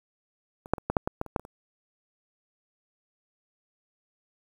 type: clicks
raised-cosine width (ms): 1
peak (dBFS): -28 / -7 / -24 / -12 / -7 / -13 / -14 / -28 / -9 / -27 / -29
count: 11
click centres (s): 0.659 / 0.736 / 0.782 / 0.9 / 0.968 / 1.075 / 1.214 / 1.263 / 1.362 / 1.396 / 1.451
effects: 8-bit